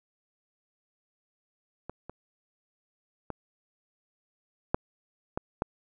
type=clicks; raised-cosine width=1 ms; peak=-23 / -26 / -20 / -9 / -16 / -13 dBFS; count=6; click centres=1.896 / 2.096 / 3.303 / 4.745 / 5.375 / 5.621 s; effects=none